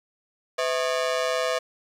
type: ring-modulated tone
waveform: sawtooth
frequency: 578 Hz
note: D5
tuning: 28 cents flat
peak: -16 dBFS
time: 0.58-1.59 s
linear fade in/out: 10 ms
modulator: 71.3 Hz
effects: low-pass 7000 Hz 12 dB/octave + 9-bit